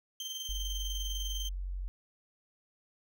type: tone with tremolo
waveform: 30% pulse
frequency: 3136 Hz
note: G7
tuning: in tune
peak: -33 dBFS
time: 0.2-1.49 s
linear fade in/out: 2 ms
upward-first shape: square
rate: 20 Hz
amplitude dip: 40%
type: tone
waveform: sine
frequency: 45.97 Hz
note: F#1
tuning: 10 cents flat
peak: -34 dBFS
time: 0.49-1.88 s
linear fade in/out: 0 ms
effects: none